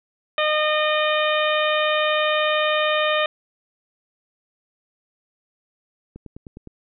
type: harmonic tone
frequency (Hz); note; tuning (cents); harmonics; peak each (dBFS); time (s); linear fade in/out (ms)
611; D#5; -32; 1 / 2 / 3 / 4 / 5 / 6; -21 / -24 / -26 / -27 / -28 / -29; 0.38-3.26; 2
type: click train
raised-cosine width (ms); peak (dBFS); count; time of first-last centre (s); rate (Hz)
3; -25; 6; 6.16-6.673; 9.74
effects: none